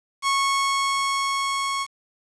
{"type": "tone with level ramp", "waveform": "sawtooth", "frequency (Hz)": 1100, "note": "C#6", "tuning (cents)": -14, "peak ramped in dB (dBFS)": [-15, -20], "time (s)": [0.22, 1.87], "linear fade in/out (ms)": 50, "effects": ["resampled to 22050 Hz", "7-bit"]}